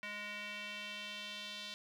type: tone with band-pass filter sweep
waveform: square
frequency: 207.4 Hz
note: G#3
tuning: 2 cents flat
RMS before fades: -45 dBFS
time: 0.03-1.74 s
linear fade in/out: 0 ms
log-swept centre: 2200 to 3700 Hz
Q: 2.7
effects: 11-bit